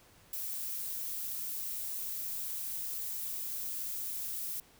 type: noise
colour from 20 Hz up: violet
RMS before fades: -38 dBFS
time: 0.33-4.6 s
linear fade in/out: 2 ms
effects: pink hiss -61 dBFS RMS until 4.79 s